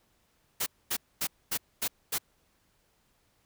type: noise bursts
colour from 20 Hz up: white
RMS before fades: -30 dBFS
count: 6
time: 0.6-2.184 s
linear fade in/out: 10 ms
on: 64 ms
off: 240 ms
effects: pink hiss -70 dBFS RMS until 3.45 s